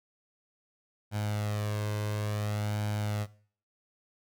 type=tone with flanger; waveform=sawtooth; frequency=105.1 Hz; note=G#2; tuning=21 cents sharp; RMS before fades=-32 dBFS; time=1.11-3.27 s; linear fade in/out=50 ms; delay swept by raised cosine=1.3 to 1.95 ms; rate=0.57 Hz; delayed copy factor=+0.55; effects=noise-tail reverb RT60 0.5 s tail -20 dB re dry